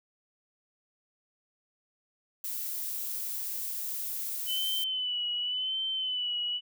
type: noise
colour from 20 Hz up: violet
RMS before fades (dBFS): -35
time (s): 2.44-4.84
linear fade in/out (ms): 2
type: tone with vibrato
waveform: sine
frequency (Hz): 3008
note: F#7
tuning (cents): +28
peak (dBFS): -29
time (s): 4.46-6.61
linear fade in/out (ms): 50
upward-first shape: sine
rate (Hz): 0.9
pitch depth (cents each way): 54
effects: none